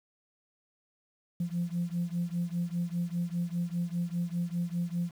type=beating tone pair; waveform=sine; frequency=171.1 / 176.1 Hz; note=F3 / F3; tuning=-35 / +15 cents; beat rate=5 Hz; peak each=-31 / -32 dBFS; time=1.4-5.11 s; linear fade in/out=5 ms; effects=tanh soft clip ceiling -24 dBFS + 9-bit